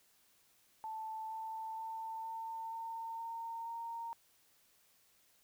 sine tone with pitch steps, 880 / 887.1 / 894.3 / 901.6 / 908.9 / 916.3 / 923.8 Hz, A5 / A5 / A5 / A5 / A#5 / A#5 / A#5, 0 / +14 / +28 / +42 / -44 / -30 / -16 cents, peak -40 dBFS, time 0.84-4.13 s, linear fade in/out 0 ms, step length 470 ms, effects white hiss -70 dBFS RMS until 5.43 s

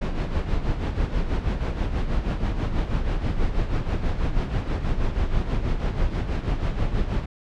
brown noise with tremolo, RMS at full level -21 dBFS, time 0.01-7.26 s, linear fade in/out 10 ms, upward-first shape sine, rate 6.2 Hz, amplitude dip 60%, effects low-pass 4000 Hz 12 dB/octave

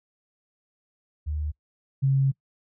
sine tone pair in turn, 75.4 / 135.67 Hz, D2 / C#3, +46 / -37 cents, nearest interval minor seventh, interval 1017 cents, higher second, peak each -26 / -18 dBFS, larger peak second, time 1.26-1.52 / 2.02-2.32 s, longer second, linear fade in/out 20 ms, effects noise-tail reverb RT60 0.1 s tail -23 dB re dry

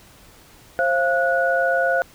sine tone cluster, 532 / 688 / 1465 Hz, C5 / F5 / F#6, +29 / -26 / -18 cents, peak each -21 dBFS, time 0.79-2.02 s, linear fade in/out 0 ms, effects pink hiss -49 dBFS RMS until 2.14 s

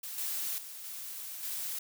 blue noise with level steps, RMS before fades -41 / -35 / -45 / -42 / -37 dBFS, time 0.03-1.79 s, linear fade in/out 5 ms, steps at 0.18 / 0.58 / 0.84 / 1.43 s, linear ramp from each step 2 ms, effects none

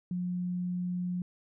sine tone, 179 Hz, F3, 43 cents sharp, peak -30 dBFS, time 0.11-1.22 s, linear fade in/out 2 ms, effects none

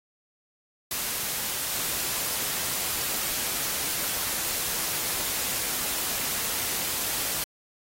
white noise, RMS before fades -29 dBFS, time 0.91-7.44 s, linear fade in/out 2 ms, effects AAC 48 kbps

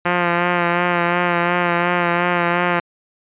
5% pulse tone with vibrato, 174.61 Hz, F3, in tune, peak -4 dBFS, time 0.05-2.8 s, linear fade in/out 10 ms, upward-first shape sine, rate 2.8 Hz, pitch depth 26 cents each way, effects resampled to 8000 Hz

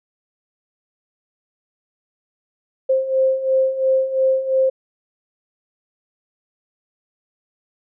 sine beating tone pair, 525 / 527.9 Hz, C5 / C5, +6 / +15 cents, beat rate 2.9 Hz, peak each -21 / -16 dBFS, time 2.89-4.7 s, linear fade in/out 10 ms, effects none

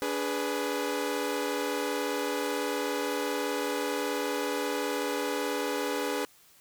sawtooth chord, G# diminished, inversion second, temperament equal with one note detuned, 289.5 / 415.3 / 493.9 Hz, D4 / G#4 / B4, -25 / 0 / 0 cents, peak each -30 / -29 / -29 dBFS, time 0.02-6.25 s, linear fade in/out 0 ms, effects white hiss -59 dBFS RMS until 6.6 s

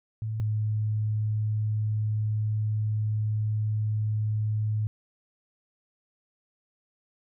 sine tone pair in turn, 109.7 / 107.38 Hz, A2 / A2, -5 / -42 cents, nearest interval unison, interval 37 cents, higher first, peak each -28 / -24 dBFS, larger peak second, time 0.22-0.4 / 0.4-4.87 s, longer second, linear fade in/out 0 ms, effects none

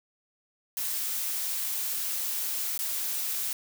blue noise with dropouts, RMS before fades -31 dBFS, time 0.77-3.53 s, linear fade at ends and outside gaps 1 ms, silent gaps 2.777-2.79 s, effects none

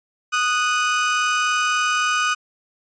30% pulse tone pair together, 1240.6 / 1480 Hz, D#6 / F#6, -5 / 0 cents, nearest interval minor third, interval 305 cents, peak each -17 / -19 dBFS, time 0.32-2.35 s, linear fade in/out 20 ms, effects resampled to 16000 Hz

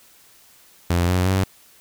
sawtooth tone with pitch steps, 87 / 90.9 / 94.98 Hz, F2 / F#2 / F#2, -6 / -30 / +46 cents, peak -13 dBFS, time 0.9-1.44 s, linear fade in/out 5 ms, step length 180 ms, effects white hiss -52 dBFS RMS until 1.8 s

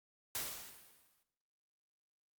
white noise with exponential decay, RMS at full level -38 dBFS, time 0.35-1.23 s, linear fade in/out 1 ms, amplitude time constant 190 ms, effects noise-tail reverb RT60 0.9 s tail -17 dB re dry + Opus 48 kbps

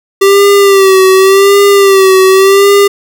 square tone with vibrato, 390 Hz, G4, 9 cents flat, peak -3 dBFS, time 0.21-2.88 s, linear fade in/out 10 ms, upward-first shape sine, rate 0.88 Hz, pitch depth 55 cents each way, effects none

